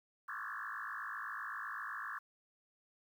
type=tone with frequency modulation; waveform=sine; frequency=1405 Hz; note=F6; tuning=10 cents sharp; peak=-40 dBFS; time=0.28-2.19 s; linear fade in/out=10 ms; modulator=53.9 Hz; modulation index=6.4; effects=11-bit